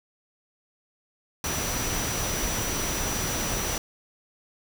sine tone in noise, 5880 Hz, F#8, 12 cents flat, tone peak -33 dBFS, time 1.44-3.78 s, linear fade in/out 2 ms, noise pink, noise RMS -29 dBFS, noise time 1.44-3.78 s, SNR -7 dB, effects none

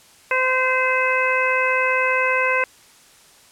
harmonic tone, 515 Hz, C5, 28 cents flat, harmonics 1 / 2 / 3 / 4 / 5, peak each -23 / -23 / -23 / -23 / -23 dBFS, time 0.31-2.64 s, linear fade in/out 2 ms, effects white hiss -50 dBFS RMS until 3.51 s + low-pass 10000 Hz 12 dB/octave

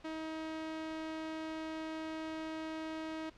sawtooth tone, 317.3 Hz, D#4, 34 cents sharp, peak -35 dBFS, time 0.04-3.3 s, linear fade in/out 10 ms, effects pink hiss -61 dBFS RMS until 3.37 s + low-pass 4000 Hz 12 dB/octave

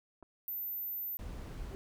clicks, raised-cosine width 1 ms, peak -40 dBFS, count 2, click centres 0.226 / 0.229 s
sine tone, 14180 Hz, A9, 12 cents sharp, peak -36 dBFS, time 0.48-1.17 s, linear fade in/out 0 ms
brown noise, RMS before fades -43 dBFS, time 1.19-1.75 s, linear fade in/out 0 ms
triangle tone with exponential growth, 390 Hz, G4, 9 cents flat, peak -38 dBFS, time 1.68-1.75 s, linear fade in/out 0 ms, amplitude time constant 15 ms
effects none

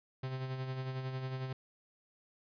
45% pulse tone with tremolo, 130.81 Hz, C3, in tune, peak -35 dBFS, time 0.23-1.53 s, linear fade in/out 5 ms, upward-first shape sine, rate 11 Hz, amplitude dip 45%, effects resampled to 11025 Hz

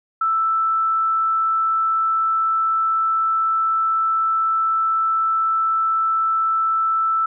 sine tone, 1322 Hz, E6, 5 cents sharp, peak -16 dBFS, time 0.21-7.26 s, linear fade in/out 5 ms, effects none

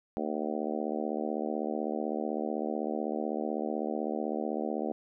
harmonic tone, 75.9 Hz, D#2, 42 cents flat, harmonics 3 / 4 / 5 / 6 / 7 / 8 / 9 / 10, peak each -36 / -37 / -38 / -39 / -39 / -40 / -41 / -41 dBFS, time 0.17-4.92 s, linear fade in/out 0 ms, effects none

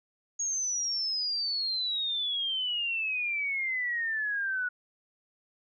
sine exponential sweep, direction down, 6645 to 1460 Hz, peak -28 dBFS, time 0.39-4.69 s, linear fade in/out 10 ms, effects none

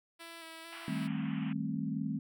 5% pulse tone with vibrato, 329.6 Hz, E4, in tune, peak -35 dBFS, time 0.19-1.08 s, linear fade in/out 20 ms, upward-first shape square, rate 2.2 Hz, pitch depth 20 cents each way
white band-pass noise, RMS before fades -50 dBFS, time 0.72-1.53 s, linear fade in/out 5 ms, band 680 to 3100 Hz, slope 96 dB/octave
sine chord, A half-diminished seventh, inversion second, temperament just, 158.4 / 198 / 220 / 264 Hz, Eb3 / G3 / A3 / C4, +31 / +18 / 0 / +16 cents, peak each -38 dBFS, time 0.88-2.19 s, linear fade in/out 2 ms
effects none

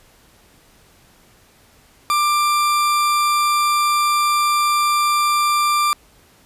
40% pulse tone, 1185 Hz, D6, 15 cents sharp, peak -14 dBFS, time 2.1-5.93 s, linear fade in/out 0 ms, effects pink hiss -52 dBFS RMS until 6.45 s + resampled to 32000 Hz

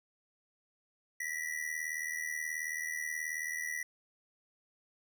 square ring-modulated tone, 1949 Hz, B6, 23 cents flat, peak -33 dBFS, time 1.2-3.83 s, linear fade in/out 5 ms, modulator 39.3 Hz, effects none

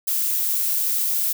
violet noise, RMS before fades -22 dBFS, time 0.07-1.33 s, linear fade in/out 10 ms, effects none

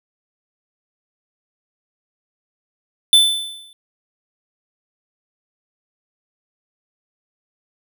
square tone with exponential decay, 3520 Hz, A7, in tune, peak -6 dBFS, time 3.13-3.73 s, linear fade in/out 1 ms, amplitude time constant 130 ms, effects none

